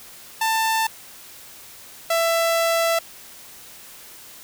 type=tone pair in turn; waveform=sawtooth; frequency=890 / 665.6 Hz; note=A5 / E5; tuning=+20 / +17 cents; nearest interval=perfect fourth; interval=503 cents; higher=first; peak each=-15 / -14 dBFS; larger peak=second; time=0.41-0.87 / 2.1-2.99 s; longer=second; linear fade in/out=5 ms; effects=white hiss -43 dBFS RMS until 4.43 s